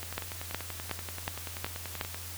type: two click trains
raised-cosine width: 0.3 ms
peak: -15 / -22 dBFS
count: 6 / 23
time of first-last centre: 0.18-2.012 / 0.03-2.145 s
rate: 2.73 / 10.4 Hz
effects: added 87 Hz sine -44 dBFS peak until 2.37 s + white hiss -43 dBFS RMS until 2.37 s